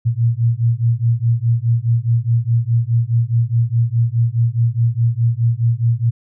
sine beating tone pair, 114.5 / 119.3 Hz, A#2 / A#2, -31 / +41 cents, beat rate 4.8 Hz, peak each -16 dBFS, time 0.05-6.11 s, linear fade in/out 20 ms, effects none

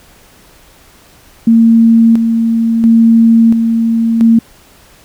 sine tone with tremolo, 228.2 Hz, A#3, 37 cents flat, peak -3 dBFS, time 1.47-4.39 s, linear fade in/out 5 ms, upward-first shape square, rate 0.73 Hz, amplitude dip 45%, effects pink hiss -43 dBFS RMS until 5.04 s

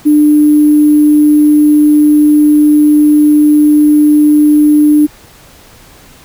sine tone with sample-and-hold, 298.7 Hz, D4, 29 cents sharp, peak -3 dBFS, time 0.05-5.07 s, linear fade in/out 20 ms, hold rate 11025 Hz, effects pink hiss -39 dBFS RMS until 6.24 s

